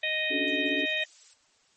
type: harmonic tone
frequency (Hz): 622.3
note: D#5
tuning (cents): 0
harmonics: 1 / 3 / 4 / 5 / 6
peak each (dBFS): -35 / -31 / -30 / -36 / -34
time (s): 0.03-1.04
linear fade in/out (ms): 5
type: chord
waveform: sine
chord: D major seventh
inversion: third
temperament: equal with one note detuned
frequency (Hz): 277.2 / 293.7 / 370 / 433.2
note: C#4 / D4 / F#4 / A4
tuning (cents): 0 / 0 / 0 / -27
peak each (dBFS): -33 / -33 / -37 / -37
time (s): 0.3-0.86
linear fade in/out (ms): 20
type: noise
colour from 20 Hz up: violet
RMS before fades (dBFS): -45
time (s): 0.47-1.34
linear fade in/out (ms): 10
effects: white hiss -65 dBFS RMS until 1.76 s + MP3 32 kbps